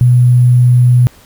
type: tone with sample-and-hold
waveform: sine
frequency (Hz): 123.47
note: B2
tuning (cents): 0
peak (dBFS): -4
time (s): 0.01-1.07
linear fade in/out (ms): 0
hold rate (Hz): 11025
effects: pink hiss -43 dBFS RMS until 1.25 s